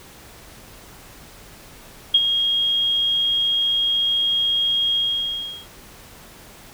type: tone with ADSR envelope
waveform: sine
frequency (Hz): 3262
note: G#7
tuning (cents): -32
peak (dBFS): -9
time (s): 2.14-5.67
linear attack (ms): 7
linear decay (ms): 42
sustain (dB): -8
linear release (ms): 710
effects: pink hiss -44 dBFS RMS until 6.73 s